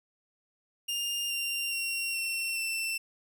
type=tone with pitch steps; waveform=sawtooth; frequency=2809 / 2777 / 2745 / 2713 / 2682 Hz; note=F7 / F7 / F7 / E7 / E7; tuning=+9 / -10 / -31 / +49 / +29 cents; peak=-27 dBFS; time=0.88-2.98 s; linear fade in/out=10 ms; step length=420 ms; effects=none